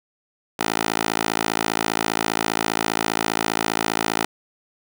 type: tone with high-pass filter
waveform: 10% pulse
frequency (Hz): 55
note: A1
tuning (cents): 0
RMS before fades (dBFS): -23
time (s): 0.59-4.25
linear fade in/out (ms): 5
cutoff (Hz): 470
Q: 0.62
effects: none